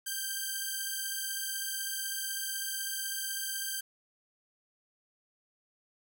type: beating tone pair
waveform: 5% pulse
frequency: 1568 / 1584 Hz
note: G6 / G6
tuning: 0 / +18 cents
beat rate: 16 Hz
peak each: -25 / -26 dBFS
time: 0.06-3.81 s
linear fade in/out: 10 ms
effects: none